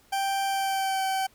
40% pulse tone with pitch glide, 784 to 768.3 Hz, G5 to G5, 0 to -35 cents, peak -24 dBFS, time 0.12-1.27 s, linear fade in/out 10 ms, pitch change -35 cents, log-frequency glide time 0.46-1.03 s, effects pink hiss -60 dBFS RMS until 1.34 s

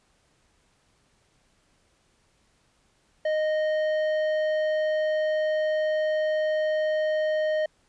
sine tone with tanh clipping, 619 Hz, D#5, 9 cents flat, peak -24 dBFS, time 3.25-7.66 s, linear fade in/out 5 ms, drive 10 dB, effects pink hiss -66 dBFS RMS until 7.88 s + resampled to 22050 Hz

